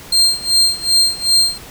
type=tone with tremolo; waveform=35% pulse; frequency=4186 Hz; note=C8; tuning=in tune; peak=-7 dBFS; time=0.12-1.58 s; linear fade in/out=5 ms; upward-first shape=sine; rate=2.6 Hz; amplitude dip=90%; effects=pink hiss -36 dBFS RMS until 1.7 s